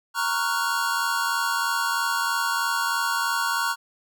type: chord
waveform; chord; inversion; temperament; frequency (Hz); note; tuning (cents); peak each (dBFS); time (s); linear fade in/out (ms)
square; Gb major seventh; first; equal; 932.3 / 1108.7 / 1396.9 / 1480; Bb5 / Db6 / F6 / Gb6; 0 / 0 / 0 / 0; -29; 0.14-3.76; 50
effects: none